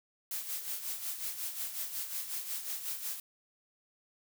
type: noise with tremolo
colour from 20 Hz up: blue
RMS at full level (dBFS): -36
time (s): 0.31-3.2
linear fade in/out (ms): 2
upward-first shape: sine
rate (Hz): 5.5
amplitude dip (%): 60
effects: none